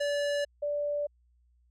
square / sine tone pair in turn, 577 / 584 Hz, D5 / D5, -31 / -10 cents, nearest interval unison, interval 21 cents, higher second, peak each -28 / -28 dBFS, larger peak neither, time 0-0.45 / 0.62-1.07 s, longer neither, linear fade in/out 10 ms, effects added 60 Hz sine -63 dBFS peak until 1.7 s + low-pass 7000 Hz 12 dB/octave

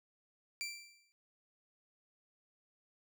20% pulse tone with exponential decay, 2349 Hz, D7, in tune, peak -31 dBFS, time 0.61-1.12 s, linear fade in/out 0 ms, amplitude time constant 110 ms, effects none

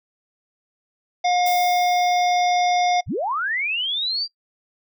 harmonic tone, 715 Hz, F5, 41 cents sharp, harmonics 1 / 3 / 5 / 7 / 8, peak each -17 / -27 / -31 / -34 / -35 dBFS, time 1.24-3.01 s, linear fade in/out 10 ms
violet noise with exponential decay, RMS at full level -29 dBFS, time 1.46-2.8 s, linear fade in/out 2 ms, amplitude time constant 290 ms
sine linear sweep, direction up, 30.3 to 4791 Hz, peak -21 dBFS, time 3.06-4.28 s, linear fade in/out 50 ms
effects noise-tail reverb RT60 0.1 s tail -21 dB re dry

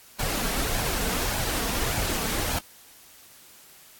pink noise with flanger, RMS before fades -27 dBFS, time 0.19-2.59 s, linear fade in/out 5 ms, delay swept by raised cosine 1.2 to 4.5 ms, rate 1.7 Hz, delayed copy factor +0.5, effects white hiss -51 dBFS RMS until 3.99 s + AAC 64 kbps

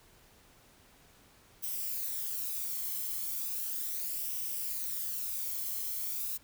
violet noise with flanger, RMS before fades -36 dBFS, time 1.62-6.38 s, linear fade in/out 20 ms, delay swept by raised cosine 0.35 to 0.96 ms, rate 0.36 Hz, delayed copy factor +0.5, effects pink hiss -61 dBFS RMS until 6.43 s

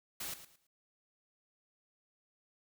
white noise with echo, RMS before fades -41 dBFS, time 0.2-0.34 s, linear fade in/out 5 ms, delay 110 ms, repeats 3, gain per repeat -12 dB, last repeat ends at 0.67 s, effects none

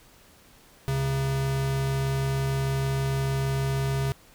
square tone pair together, 69.01 / 135.5 Hz, C#2 / C#3, -7 / -39 cents, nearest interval octave, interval 1168 cents, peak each -36 / -25 dBFS, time 0.88-4.12 s, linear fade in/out 0 ms, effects pink hiss -55 dBFS RMS until 4.34 s

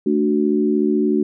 sine chord, D major, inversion second, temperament equal, 220 / 293.7 / 370 Hz, A3 / D4 / F#4, 0 / 0 / 0 cents, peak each -19 dBFS, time 0.06-1.23 s, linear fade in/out 5 ms, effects none

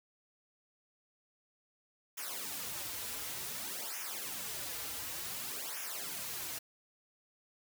white noise with flanger, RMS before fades -41 dBFS, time 2.17-6.59 s, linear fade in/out 10 ms, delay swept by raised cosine 0.23 to 5.53 ms, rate 0.55 Hz, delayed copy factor -0.85, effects none

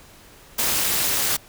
white noise with amplitude modulation, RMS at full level -18 dBFS, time 0.58-1.37 s, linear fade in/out 10 ms, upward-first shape sine, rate 285 Hz, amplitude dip 85%, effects pink hiss -48 dBFS RMS until 1.48 s

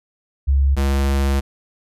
sine / square tone pair in turn, 68.7 / 68.7 Hz, C#2 / C#2, -15 / -15 cents, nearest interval unison, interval 0 cents, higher neither, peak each -12 / -16 dBFS, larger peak first, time 0.47-0.76 / 0.76-1.41 s, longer second, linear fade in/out 20 ms, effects resampled to 32000 Hz

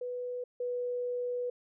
sine tone pair in turn, 493.9 / 491.1 Hz, B4 / B4, 0 / -10 cents, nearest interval unison, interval 10 cents, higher first, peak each -34 / -31 dBFS, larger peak second, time 0.01-0.44 / 0.6-1.5 s, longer second, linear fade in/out 5 ms, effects none

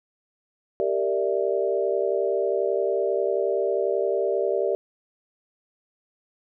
sine chord, E half-diminished seventh, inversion first, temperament equal with one note detuned, 392 / 462.4 / 587.3 / 659.3 Hz, G4 / Bb4 / D5 / E5, 0 / -14 / 0 / 0 cents, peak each -25 / -27 / -26 / -30 dBFS, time 0.8-4.75 s, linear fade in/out 0 ms, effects none

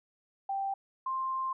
sine tone pair in turn, 784 / 1052 Hz, G5 / C6, 0 / +9 cents, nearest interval perfect fourth, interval 509 cents, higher second, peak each -30 / -30 dBFS, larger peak neither, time 0.49-0.74 / 1.06-1.53 s, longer second, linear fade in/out 5 ms, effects none

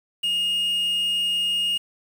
triangle tone with quantisation, 2851 Hz, F7, 35 cents sharp, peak -19 dBFS, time 0.23-1.78 s, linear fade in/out 10 ms, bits 7, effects none

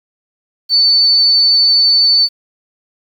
sine tone, 4506 Hz, C#8, 28 cents sharp, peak -7 dBFS, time 0.69-2.29 s, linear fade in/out 50 ms, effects 7-bit

